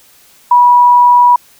sine tone, 974 Hz, B5, 24 cents flat, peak -3 dBFS, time 0.51-1.36 s, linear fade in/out 5 ms, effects white hiss -45 dBFS RMS until 1.59 s

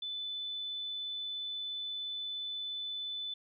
sine tone, 3503 Hz, A7, 8 cents flat, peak -36 dBFS, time 0.02-3.34 s, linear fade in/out 5 ms, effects none

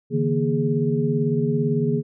sine tone cluster, 141.7 / 159.6 / 235.9 / 415.2 Hz, C#3 / D#3 / A#3 / G#4, +38 / +44 / +21 / 0 cents, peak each -24 dBFS, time 0.1-2.03 s, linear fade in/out 50 ms, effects none

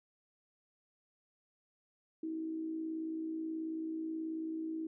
sine tone with amplitude modulation, 320.6 Hz, E4, 48 cents flat, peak -34 dBFS, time 2.23-4.87 s, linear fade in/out 5 ms, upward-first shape sine, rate 58.5 Hz, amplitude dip 45%, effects none

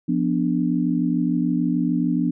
sine chord, B diminished, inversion second, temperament equal, 174.61 / 246.9 / 293.7 Hz, F3 / B3 / D4, 0 / 0 / 0 cents, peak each -23 / -22 / -23 dBFS, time 0.08-2.31 s, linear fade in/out 10 ms, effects none

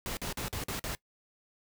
pink noise bursts, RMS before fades -36 dBFS, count 6, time 0.06-0.95 s, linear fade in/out 0 ms, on 110 ms, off 46 ms, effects noise-tail reverb RT60 0.1 s tail -21 dB re dry

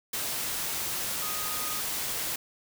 sine tone in noise, 1244.5 Hz, D#6, in tune, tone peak -39 dBFS, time 1.22-1.8 s, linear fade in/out 5 ms, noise white, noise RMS -32 dBFS, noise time 0.13-2.36 s, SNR -10 dB, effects none

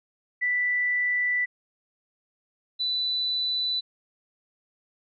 sine tone pair in turn, 1975.5 / 3983 Hz, B6 / B7, 0 / +14 cents, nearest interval octave, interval 1214 cents, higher second, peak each -22 / -24 dBFS, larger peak first, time 0.41-1.46 / 2.79-3.81 s, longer first, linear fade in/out 20 ms, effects none

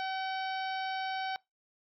harmonic tone with a mistuned harmonic, 762 Hz, G5, 49 cents flat, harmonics 1 / 2 / 3 / 4 / 5 / 6 / 7, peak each -34 / -40 / -44 / -46 / -48 / -50 / -51 dBFS, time 0-1.36 s, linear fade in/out 0 ms, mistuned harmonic 7, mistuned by +33 cents, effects noise-tail reverb RT60 0.2 s tail -23 dB re dry

